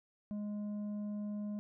sine tone with tanh clipping, 207.7 Hz, G#3, in tune, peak -38 dBFS, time 0.31-1.59 s, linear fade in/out 0 ms, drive 6 dB, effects none

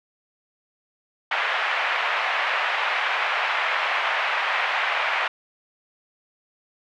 white band-pass noise, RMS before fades -24 dBFS, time 1.31-5.28 s, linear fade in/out 5 ms, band 660 to 2500 Hz, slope 24 dB/octave, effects none

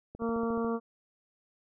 click train, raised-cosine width 2 ms, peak -30 dBFS, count 8, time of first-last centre 0.15-0.646 s, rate 14.1 Hz
harmonic tone, 230.1 Hz, A#3, 22 cents flat, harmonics 1 / 2 / 3 / 4 / 5 / 6, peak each -31 / -32 / -41 / -43 / -39 / -46 dBFS, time 0.19-0.8 s, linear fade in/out 50 ms
effects none

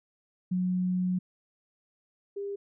sine tone pair in turn, 182.4 / 401 Hz, F#3 / G4, -24 / +39 cents, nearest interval octave + major second, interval 1363 cents, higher second, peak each -25 / -32 dBFS, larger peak first, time 0.51-1.19 / 2.36-2.56 s, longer first, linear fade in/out 10 ms, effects none

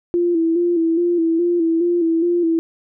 sine tone with vibrato, 338.1 Hz, E4, 44 cents sharp, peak -14 dBFS, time 0.14-2.59 s, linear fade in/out 0 ms, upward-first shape square, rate 2.4 Hz, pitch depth 49 cents each way, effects none

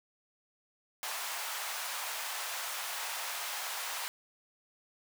pink high-pass noise, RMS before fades -38 dBFS, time 1.03-4.08 s, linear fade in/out 0 ms, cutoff 750 Hz, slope 24 dB/octave, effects none

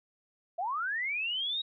sine linear sweep, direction up, 645 to 3829 Hz, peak -30 dBFS, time 0.58-1.62 s, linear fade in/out 10 ms, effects none

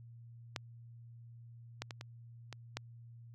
clicks, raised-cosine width 0.2 ms, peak -19 / -21 / -26 / -27 / -27 / -20 dBFS, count 6, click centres 0.562 / 1.82 / 1.908 / 2.011 / 2.527 / 2.77 s, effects added 117 Hz sine -51 dBFS peak until 3.34 s

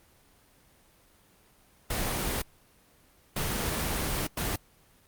pink noise bursts at uneven times, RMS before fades -30 dBFS, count 3, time 1.9-2.42 / 3.36-4.27 / 4.37-4.56 s, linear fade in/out 5 ms, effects pink hiss -61 dBFS RMS until 5.07 s + Opus 24 kbps

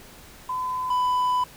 sine / triangle tone pair in turn, 1013 / 997.9 Hz, B5 / B5, +44 / +18 cents, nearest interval unison, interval 26 cents, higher first, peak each -25 / -18 dBFS, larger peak second, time 0.49-0.9 / 0.9-1.44 s, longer second, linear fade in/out 5 ms, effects pink hiss -47 dBFS RMS until 1.56 s

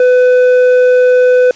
sine tone with tanh clipping, 501 Hz, B4, 25 cents sharp, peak -6 dBFS, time 0-1.51 s, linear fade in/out 2 ms, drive 7 dB, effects white hiss -38 dBFS RMS until 1.55 s + resampled to 16000 Hz

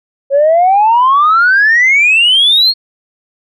sine exponential sweep, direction up, 541 to 4351 Hz, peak -4 dBFS, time 0.3-2.74 s, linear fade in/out 50 ms, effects tanh soft clip ceiling -2 dBFS

